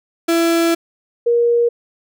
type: tone pair in turn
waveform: 35% pulse / sine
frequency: 334.4 / 472.9 Hz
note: E4 / A#4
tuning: +25 / +25 cents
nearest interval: tritone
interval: 600 cents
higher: second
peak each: -11 dBFS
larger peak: neither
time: 0.28-0.75 / 1.26-1.69 s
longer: first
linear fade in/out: 10 ms
effects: none